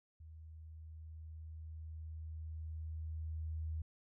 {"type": "tone with level ramp", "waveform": "sine", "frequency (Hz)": 79.3, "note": "D#2", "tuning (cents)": 33, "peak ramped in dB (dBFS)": [-51, -37], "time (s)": [0.2, 3.82], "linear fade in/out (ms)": 5, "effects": []}